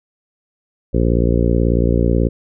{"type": "harmonic tone", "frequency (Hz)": 58.27, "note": "A#1", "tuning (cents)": 0, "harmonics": [1, 2, 3, 4, 5, 6, 7, 8, 9], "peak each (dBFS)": [-16, -19, -21, -22, -23, -24, -24, -25, -26], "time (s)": [0.93, 2.29], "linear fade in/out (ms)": 20, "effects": []}